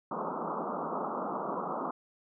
white band-pass noise, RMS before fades -35 dBFS, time 0.11-1.91 s, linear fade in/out 5 ms, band 160 to 1300 Hz, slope 96 dB/octave, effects none

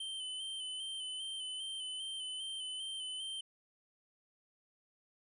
square tone with vibrato, 3079 Hz, G7, 32 cents flat, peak -40 dBFS, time 0-3.41 s, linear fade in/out 5 ms, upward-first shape square, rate 2.5 Hz, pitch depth 30 cents each way, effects resampled to 24000 Hz

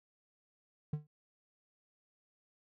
triangle tone with exponential decay, 150 Hz, D3, 37 cents sharp, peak -27 dBFS, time 0.93-1.07 s, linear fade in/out 5 ms, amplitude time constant 29 ms, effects none

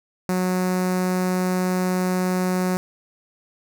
sawtooth tone with notch filter, 183.3 Hz, F#3, 16 cents flat, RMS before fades -22 dBFS, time 0.29-2.77 s, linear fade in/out 0 ms, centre 3200 Hz, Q 1.2, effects none

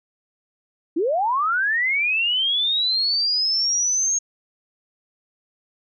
sine linear sweep, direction up, 293.7 to 6560 Hz, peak -18 dBFS, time 0.96-4.19 s, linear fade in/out 10 ms, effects none

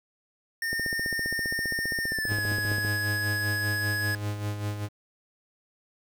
square tone with pitch glide, 1822 to 1680.5 Hz, A#6 to G#6, -40 to +20 cents, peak -28 dBFS, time 0.62-4.15 s, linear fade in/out 2 ms, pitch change -140 cents, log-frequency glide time 2.03-2.44 s
click train, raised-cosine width 2 ms, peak -22 dBFS, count 33, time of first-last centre 0.73-2.849 s, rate 15.1 Hz
45% pulse tone with tremolo, 103.83 Hz, G#2, in tune, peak -27 dBFS, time 2.27-4.89 s, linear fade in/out 50 ms, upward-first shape sine, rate 5.1 Hz, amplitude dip 55%
effects 9-bit

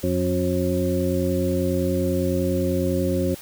harmonic tone with a mistuned harmonic, 90 Hz, F#2, 47 cents flat, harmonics 1 / 2 / 3 / 4 / 6, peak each -26 / -26 / -26 / -26 / -26 dBFS, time 0.03-3.35 s, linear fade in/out 10 ms, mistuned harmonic 1, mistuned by -34 cents, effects white hiss -42 dBFS RMS until 3.41 s

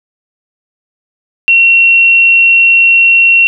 sine tone, 2729 Hz, F7, 41 cents flat, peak -3 dBFS, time 1.48-3.47 s, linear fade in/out 0 ms, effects none

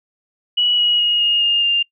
sine tone with pitch steps, 2932 / 2905 / 2878 / 2852 / 2826 / 2800 Hz, F#7 / F#7 / F#7 / F7 / F7 / F7, -16 / -32 / -49 / +36 / +20 / +4 cents, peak -13 dBFS, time 0.57-1.83 s, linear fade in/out 10 ms, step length 210 ms, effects noise-tail reverb RT60 0.1 s tail -24 dB re dry

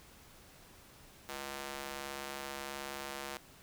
square tone with high-pass filter, 69.3 Hz, C#2, in tune, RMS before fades -43 dBFS, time 1.29-3.37 s, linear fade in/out 0 ms, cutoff 530 Hz, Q 0.52, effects pink hiss -58 dBFS RMS until 3.62 s

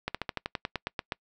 slowing click train, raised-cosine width 0.3 ms, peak -14 dBFS, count 12, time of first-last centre 0.08-1.122 s, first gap 66 ms, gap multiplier 1.07, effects noise-tail reverb RT60 0.1 s tail -26 dB re dry

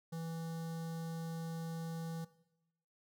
square tone with notch filter, 164.5 Hz, E3, 3 cents flat, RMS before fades -42 dBFS, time 0.12-2.25 s, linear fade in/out 10 ms, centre 2400 Hz, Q 1, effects noise-tail reverb RT60 0.9 s tail -18 dB re dry

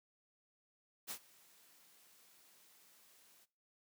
white noise with ADSR envelope, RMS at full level -42 dBFS, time 1.07-3.46 s, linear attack 34 ms, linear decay 79 ms, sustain -24 dB, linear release 27 ms, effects noise-tail reverb RT60 0.4 s tail -21 dB re dry + high-pass 150 Hz 12 dB/octave

